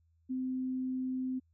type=tone; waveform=sine; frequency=257.9 Hz; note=C4; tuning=25 cents flat; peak=-32 dBFS; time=0.29-1.4 s; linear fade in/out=20 ms; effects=added 82 Hz sine -67 dBFS peak until 1.53 s